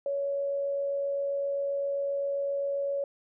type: tone with amplitude modulation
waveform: sine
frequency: 560 Hz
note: C#5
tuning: 18 cents sharp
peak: -26 dBFS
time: 0.06-3.04 s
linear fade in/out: 2 ms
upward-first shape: sine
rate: 87.6 Hz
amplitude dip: 25%
effects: none